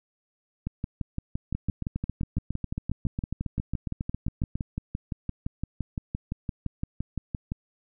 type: two click trains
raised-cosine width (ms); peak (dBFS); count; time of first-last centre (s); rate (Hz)
5; -17 / -17; 23 / 41; 1.55-4.555 / 0.67-7.519; 7.32 / 5.84
effects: none